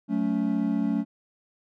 triangle chord, F# minor, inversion none, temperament equal with one note detuned, 185 / 220 / 281.7 Hz, F#3 / A3 / C#4, 0 / 0 / +28 cents, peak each -28 / -24 / -25 dBFS, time 0.08-1.05 s, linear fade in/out 50 ms, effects none

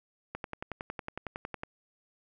click train, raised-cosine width 0.5 ms, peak -21 dBFS, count 15, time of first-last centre 0.35-1.634 s, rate 10.9 Hz, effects none

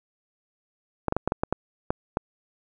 clicks, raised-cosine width 1 ms, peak -9 dBFS, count 9, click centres 1.083 / 1.124 / 1.166 / 1.276 / 1.321 / 1.435 / 1.526 / 1.905 / 2.171 s, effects none

